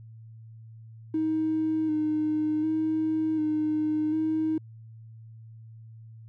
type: tone with vibrato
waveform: triangle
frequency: 311.1 Hz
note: D#4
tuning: in tune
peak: -20 dBFS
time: 1.14-4.58 s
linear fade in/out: 5 ms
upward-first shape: square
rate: 0.67 Hz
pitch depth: 23 cents each way
effects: tanh soft clip ceiling -21 dBFS + added 112 Hz sine -44 dBFS peak until 6.28 s